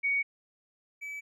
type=tone pair in turn; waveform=sine / triangle; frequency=2240 / 2295 Hz; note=C#7 / D7; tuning=+18 / -40 cents; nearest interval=unison; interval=42 cents; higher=second; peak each=-25 / -35 dBFS; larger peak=first; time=0.03-0.23 / 1.01-1.21 s; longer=neither; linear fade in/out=20 ms; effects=none